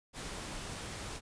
pink noise, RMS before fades -42 dBFS, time 0.13-1.21 s, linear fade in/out 50 ms, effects resampled to 22050 Hz

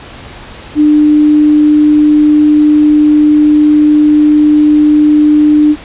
sine tone, 300 Hz, D4, 37 cents sharp, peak -3 dBFS, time 0.75-5.76 s, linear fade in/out 50 ms, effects pink hiss -30 dBFS RMS until 5.84 s + resampled to 8000 Hz

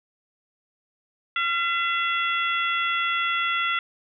harmonic tone with a mistuned harmonic, 675 Hz, E5, 41 cents sharp, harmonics 2 / 3 / 4 / 5, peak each -25 / -27 / -29 / -31 dBFS, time 1.36-3.79 s, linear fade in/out 2 ms, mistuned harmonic 2, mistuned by +29 cents, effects none

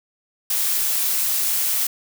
blue noise, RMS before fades -21 dBFS, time 0.5-1.87 s, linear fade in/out 5 ms, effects none

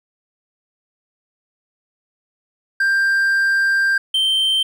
triangle tone pair in turn, 1585 / 3123 Hz, G6 / G7, +19 / -7 cents, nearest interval octave, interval 1174 cents, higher second, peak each -12 / -13 dBFS, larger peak first, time 2.8-3.98 / 4.14-4.63 s, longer first, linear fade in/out 5 ms, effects none

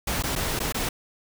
pink noise with dropouts, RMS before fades -27 dBFS, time 0.07-0.89 s, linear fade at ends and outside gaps 5 ms, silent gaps 0.225-0.236 / 0.354-0.36 / 0.592-0.601 / 0.724-0.744 s, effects none

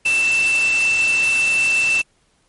sine tone in noise, 2665 Hz, E7, 18 cents sharp, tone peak -14 dBFS, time 0.05-2.02 s, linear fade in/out 10 ms, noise white, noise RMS -26 dBFS, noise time 0.05-2.02 s, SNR +9 dB, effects pink hiss -61 dBFS RMS until 2.48 s + MP3 48 kbps

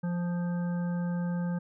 harmonic tone with a mistuned harmonic, 174.61 Hz, F3, in tune, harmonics 1 / 3 / 5 / 7 / 9, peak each -28 / -42 / -46 / -52 / -48 dBFS, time 0.03-1.59 s, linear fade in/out 10 ms, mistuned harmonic 7, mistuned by +21 cents, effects none

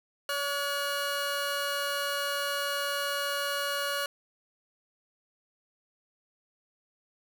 20% pulse tone pair together, 567 / 1440.4 Hz, C#5 / F#6, +39 / -47 cents, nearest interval octave + major third, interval 1614 cents, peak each -27 dBFS, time 0.29-4.06 s, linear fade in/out 2 ms, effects none

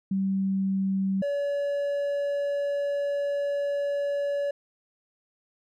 sine / triangle tone pair in turn, 192.9 / 569.4 Hz, G3 / C#5, -28 / +46 cents, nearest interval octave + perfect fifth, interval 1874 cents, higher second, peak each -23 dBFS, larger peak neither, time 0.11-1.22 / 1.22-4.51 s, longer second, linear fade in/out 5 ms, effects none

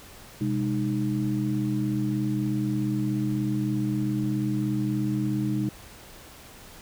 sine tone cluster, 128.3 / 205.1 / 309.1 Hz, C3 / G#3 / D#4, -34 / -21 / -11 cents, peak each -28 dBFS, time 0.41-5.69 s, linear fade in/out 2 ms, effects pink hiss -47 dBFS RMS until 6.81 s

